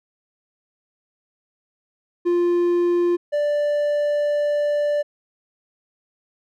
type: tone pair in turn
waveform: triangle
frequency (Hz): 349.2 / 587.3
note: F4 / D5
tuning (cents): 0 / 0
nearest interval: major sixth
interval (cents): 900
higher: second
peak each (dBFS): -14 / -16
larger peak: first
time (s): 2.25-3.17 / 3.32-5.03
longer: second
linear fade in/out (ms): 20
effects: none